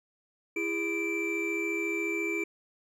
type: tone cluster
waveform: triangle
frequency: 334.8 / 409 / 2338 Hz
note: E4 / G#4 / D7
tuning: +27 / -26 / -8 cents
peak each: -31 / -33 / -30 dBFS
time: 0.56-2.44 s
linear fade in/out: 5 ms
effects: none